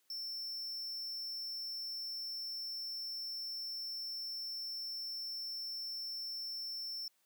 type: tone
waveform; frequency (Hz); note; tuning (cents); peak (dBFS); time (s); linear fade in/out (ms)
square; 5380; E8; +34; -40; 0.1-7.08; 2
effects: white hiss -75 dBFS RMS until 7.25 s + high-pass 200 Hz 12 dB/octave